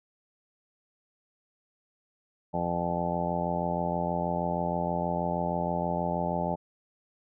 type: harmonic tone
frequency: 86.3 Hz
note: F2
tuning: 20 cents flat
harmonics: 1 / 2 / 3 / 4 / 5 / 6 / 7 / 8 / 9 / 10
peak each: -41 / -32 / -39 / -40 / -40 / -39 / -33 / -41 / -35 / -34 dBFS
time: 2.53-6.56 s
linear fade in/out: 20 ms
effects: none